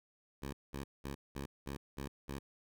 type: tone bursts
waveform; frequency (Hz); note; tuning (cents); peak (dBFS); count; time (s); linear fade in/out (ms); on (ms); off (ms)
10% pulse; 69.3; C#2; 0; -32; 7; 0.42-2.39; 10; 110; 200
effects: none